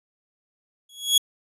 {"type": "tone with exponential growth", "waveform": "sawtooth", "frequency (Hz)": 3342, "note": "G#7", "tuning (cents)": 10, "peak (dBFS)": -9, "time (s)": [0.89, 1.18], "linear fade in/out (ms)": 5, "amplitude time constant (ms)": 61, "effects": ["resampled to 32000 Hz"]}